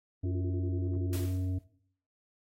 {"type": "harmonic tone", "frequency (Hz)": 92.5, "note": "F#2", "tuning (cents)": 0, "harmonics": [1, 3, 5, 7], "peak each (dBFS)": [-30, -38, -53, -54], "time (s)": [0.23, 1.59], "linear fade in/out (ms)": 10}
{"type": "tone bursts", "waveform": "sine", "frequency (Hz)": 350, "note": "F4", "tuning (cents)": 4, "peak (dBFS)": -37, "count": 11, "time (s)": [0.25, 1.26], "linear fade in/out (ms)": 10, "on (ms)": 70, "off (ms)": 24}
{"type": "noise with exponential decay", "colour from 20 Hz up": "white", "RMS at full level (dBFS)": -41, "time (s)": [1.13, 1.64], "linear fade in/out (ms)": 0, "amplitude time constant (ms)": 110}
{"effects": ["noise-tail reverb RT60 0.6 s tail -17 dB re dry", "AAC 48 kbps"]}